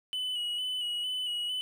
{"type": "tone with vibrato", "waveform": "triangle", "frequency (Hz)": 2960, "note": "F#7", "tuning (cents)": 0, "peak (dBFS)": -29, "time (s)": [0.13, 1.61], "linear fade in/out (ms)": 0, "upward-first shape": "square", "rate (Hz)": 2.2, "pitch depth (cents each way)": 28, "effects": []}